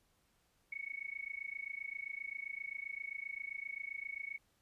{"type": "tone with amplitude modulation", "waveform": "sine", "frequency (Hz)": 2217, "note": "C#7", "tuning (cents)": 0, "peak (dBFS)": -37, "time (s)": [0.72, 4.38], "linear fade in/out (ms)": 5, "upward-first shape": "sine", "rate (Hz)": 27.6, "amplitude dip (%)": 95, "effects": ["pink hiss -75 dBFS RMS until 4.61 s", "resampled to 32000 Hz"]}